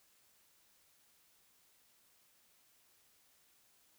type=silence; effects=white hiss -70 dBFS RMS until 3.98 s